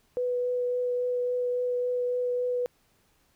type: tone with vibrato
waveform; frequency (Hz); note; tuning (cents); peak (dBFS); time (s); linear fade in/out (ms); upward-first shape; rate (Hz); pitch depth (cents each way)
sine; 493.9; B4; 0; -25; 0.17-2.66; 0; triangle; 3.6; 10
effects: pink hiss -67 dBFS RMS until 3.35 s